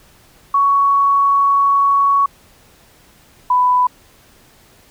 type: tone pair in turn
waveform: sine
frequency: 1117 / 995.1 Hz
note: C#6 / B5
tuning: +13 / +13 cents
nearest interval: major second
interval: 200 cents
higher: first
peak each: -10 dBFS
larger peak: neither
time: 0.54-2.26 / 3.5-3.87 s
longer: first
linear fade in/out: 5 ms
effects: pink hiss -49 dBFS RMS until 4.9 s